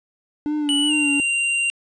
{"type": "tone with vibrato", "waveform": "triangle", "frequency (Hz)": 293.7, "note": "D4", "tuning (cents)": 0, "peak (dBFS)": -18, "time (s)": [0.46, 1.2], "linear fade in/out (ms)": 0, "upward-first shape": "sine", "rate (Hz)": 2.6, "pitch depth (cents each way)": 51}
{"type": "tone with pitch glide", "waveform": "square", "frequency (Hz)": [2954, 2772], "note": ["F#7", "F7"], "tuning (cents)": [-3, -14], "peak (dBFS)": -19, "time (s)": [0.69, 1.7], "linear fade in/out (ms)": 0, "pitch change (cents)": -111, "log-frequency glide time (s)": [0.88, 0.93]}
{"effects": ["resampled to 22050 Hz"]}